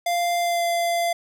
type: tone with pitch glide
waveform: square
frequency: 695 to 687 Hz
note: F5 to F5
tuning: -9 to -29 cents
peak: -21 dBFS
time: 0.06-1.13 s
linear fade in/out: 5 ms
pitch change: -20 cents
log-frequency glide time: 0.39-0.64 s
effects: none